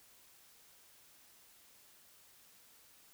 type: silence
effects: white hiss -63 dBFS RMS until 3.13 s